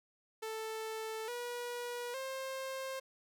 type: tone with pitch steps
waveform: sawtooth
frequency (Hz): 441 / 483.7 / 530.5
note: A4 / B4 / C5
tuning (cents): +4 / -36 / +24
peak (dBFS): -35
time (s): 0.42-3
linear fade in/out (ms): 10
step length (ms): 860
effects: none

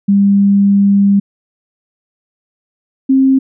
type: tone pair in turn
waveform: sine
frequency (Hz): 199.6 / 266.4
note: G3 / C4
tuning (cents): +32 / +31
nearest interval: perfect fourth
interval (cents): 499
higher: second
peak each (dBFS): -6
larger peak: neither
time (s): 0.08-1.2 / 3.09-3.39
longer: first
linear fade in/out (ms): 10
effects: none

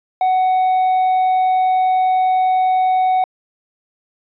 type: tone with hard clipping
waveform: sine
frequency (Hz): 745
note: F#5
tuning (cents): +12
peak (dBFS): -13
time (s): 0.21-3.24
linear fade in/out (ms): 2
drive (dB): 2
effects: resampled to 11025 Hz

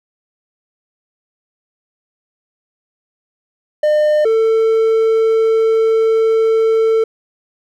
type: tone pair in turn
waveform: triangle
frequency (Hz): 604 / 446.5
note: D5 / A4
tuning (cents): +48 / +25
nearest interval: perfect fourth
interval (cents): 523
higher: first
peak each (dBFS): -8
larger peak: neither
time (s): 3.83-4.25 / 4.25-7.04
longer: second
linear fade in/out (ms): 5
effects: none

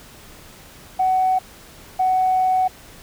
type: tone pair in turn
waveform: sine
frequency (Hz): 749 / 746.2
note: F#5 / F#5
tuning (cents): +21 / +14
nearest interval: unison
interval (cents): 7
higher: first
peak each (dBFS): -14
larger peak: neither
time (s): 0.99-1.39 / 1.99-2.68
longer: second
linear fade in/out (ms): 10
effects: tanh soft clip ceiling -10 dBFS + pink hiss -44 dBFS RMS until 3.02 s

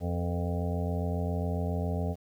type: harmonic tone with a mistuned harmonic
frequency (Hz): 87.31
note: F2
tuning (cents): 0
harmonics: 1 / 2 / 3 / 5 / 6 / 7 / 8 / 9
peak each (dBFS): -30 / -34 / -39 / -39 / -44 / -40 / -44 / -44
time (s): 0-2.16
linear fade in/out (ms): 50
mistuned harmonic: 6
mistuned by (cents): -50
effects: 10-bit

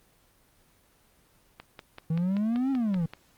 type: click train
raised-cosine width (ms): 0.3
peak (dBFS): -24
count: 9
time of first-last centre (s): 1.6-3.136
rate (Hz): 5.21
type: exponential two-way sweep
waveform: triangle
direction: up then down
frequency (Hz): 157.6 to 276.3 to 157.6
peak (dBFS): -22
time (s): 2.1-3.06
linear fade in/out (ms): 5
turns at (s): 2.71
effects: pink hiss -63 dBFS RMS until 3.37 s + Opus 24 kbps

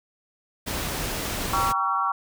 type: noise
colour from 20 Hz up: pink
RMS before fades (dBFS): -29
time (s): 0.66-1.73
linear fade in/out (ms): 20
type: chord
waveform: sine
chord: G diminished seventh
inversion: none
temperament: just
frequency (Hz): 784 / 940.8 / 1128.9 / 1354.7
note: G5 / Bb5 / Db6 / Fb6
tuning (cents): 0 / +16 / +31 / +47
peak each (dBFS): -30 / -30 / -24 / -27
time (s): 1.53-2.12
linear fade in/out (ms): 5
effects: none

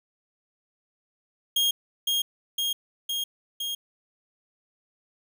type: tone with echo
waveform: 40% pulse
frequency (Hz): 3247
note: G#7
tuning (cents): -40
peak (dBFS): -20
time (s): 1.56-1.71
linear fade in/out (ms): 5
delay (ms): 510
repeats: 4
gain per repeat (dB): -2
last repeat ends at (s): 3.75
effects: none

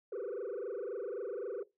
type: tone with frequency modulation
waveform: sine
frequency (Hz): 440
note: A4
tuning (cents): 0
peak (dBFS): -34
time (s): 0.12-1.63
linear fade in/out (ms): 5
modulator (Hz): 23.8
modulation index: 2.9
effects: noise-tail reverb RT60 0.2 s tail -17 dB re dry + tanh soft clip ceiling -35 dBFS

